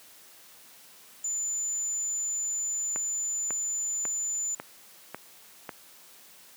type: tone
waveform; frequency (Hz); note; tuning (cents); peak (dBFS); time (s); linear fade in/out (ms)
sine; 7040; A8; 0; -28; 1.24-4.55; 5
type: click train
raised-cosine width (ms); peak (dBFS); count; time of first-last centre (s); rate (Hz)
0.5; -20; 6; 2.96-5.692; 1.83
effects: white hiss -53 dBFS RMS until 6.56 s + high-pass 150 Hz 12 dB/octave